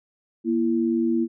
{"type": "tone pair together", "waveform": "sine", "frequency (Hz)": [236.4, 334.3], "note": ["A#3", "E4"], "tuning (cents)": [24, 24], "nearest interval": "tritone", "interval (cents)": 600, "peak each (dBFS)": -22, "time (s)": [0.44, 1.28], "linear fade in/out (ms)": 50, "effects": []}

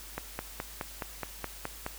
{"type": "click train", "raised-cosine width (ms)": 0.5, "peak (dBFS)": -18, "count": 9, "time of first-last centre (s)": [0.18, 1.864], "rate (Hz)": 4.75, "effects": ["added 50 Hz sine -49 dBFS peak until 1.98 s", "white hiss -47 dBFS RMS until 1.98 s"]}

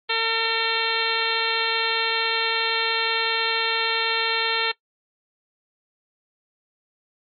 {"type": "harmonic tone with a mistuned harmonic", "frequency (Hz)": 452.6, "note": "A4", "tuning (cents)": 49, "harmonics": [1, 2, 3, 4, 5, 6, 7, 8, 9], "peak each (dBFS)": [-29, -29, -29, -29, -29, -29, -29, -29, -29], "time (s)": [0.09, 4.72], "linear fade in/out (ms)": 10, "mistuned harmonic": 9, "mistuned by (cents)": 19, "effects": ["noise-tail reverb RT60 0.1 s tail -20 dB re dry", "MP3 32 kbps"]}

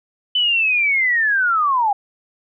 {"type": "linear sweep", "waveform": "sine", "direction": "down", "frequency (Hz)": [3027, 784], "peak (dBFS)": -14, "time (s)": [0.35, 1.93], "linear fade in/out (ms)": 5, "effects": []}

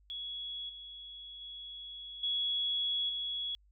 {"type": "tone with level steps", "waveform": "sine", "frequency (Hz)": 3357, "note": "G#7", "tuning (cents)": 18, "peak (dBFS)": [-38, -45, -43, -30, -34], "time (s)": [0.1, 3.55], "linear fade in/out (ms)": 0, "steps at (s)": [0.69, 1.41, 2.23, 3.09], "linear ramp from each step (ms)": 5, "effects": ["added 50 Hz sine -62 dBFS peak until 3.71 s"]}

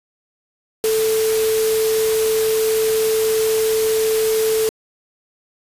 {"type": "tone in noise", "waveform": "sine", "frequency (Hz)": 440, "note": "A4", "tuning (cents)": 0, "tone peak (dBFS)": -15, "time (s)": [0.84, 4.69], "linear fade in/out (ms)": 0, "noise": "white", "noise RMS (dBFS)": -25, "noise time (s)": [0.84, 4.69], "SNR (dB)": 7, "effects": ["resampled to 32000 Hz"]}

